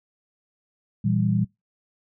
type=chord; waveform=sine; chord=E diminished; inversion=second; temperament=equal; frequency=116.54 / 164.81 / 196 Hz; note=Bb2 / E3 / G3; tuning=0 / 0 / 0 cents; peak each=-23 / -25 / -23 dBFS; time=1.04-1.45 s; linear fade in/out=10 ms; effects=noise-tail reverb RT60 0.2 s tail -24 dB re dry